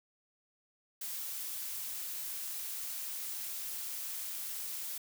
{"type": "noise", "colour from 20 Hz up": "blue", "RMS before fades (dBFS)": -40, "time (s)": [1.01, 4.98], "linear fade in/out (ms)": 5, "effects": []}